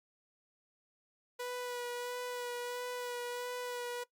sawtooth tone with vibrato, 490 Hz, B4, 14 cents flat, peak -34 dBFS, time 1.39-4.04 s, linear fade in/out 10 ms, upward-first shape sine, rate 1.5 Hz, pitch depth 18 cents each way, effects noise-tail reverb RT60 0.1 s tail -19 dB re dry + Opus 48 kbps

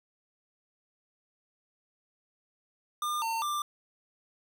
square tone with pitch steps, 1204 / 906 / 1185 Hz, D6 / A#5 / D6, +43 / -50 / +15 cents, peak -30 dBFS, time 3.02-3.62 s, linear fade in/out 2 ms, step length 200 ms, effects none

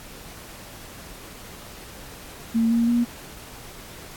sine tone with pitch steps, 227.7 / 232.9 / 238.2 Hz, A#3 / A#3 / A#3, -40 / -1 / +38 cents, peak -17 dBFS, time 2.54-3.05 s, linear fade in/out 20 ms, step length 170 ms, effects pink hiss -42 dBFS RMS until 4.16 s + AAC 64 kbps

